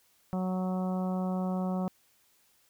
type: harmonic tone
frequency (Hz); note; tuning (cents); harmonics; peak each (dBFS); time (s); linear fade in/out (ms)
185; F#3; 0; 1 / 2 / 3 / 4 / 5 / 6 / 7; -29 / -42 / -39 / -40 / -46 / -47 / -49; 0.33-1.88; 0
effects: white hiss -67 dBFS RMS until 2.69 s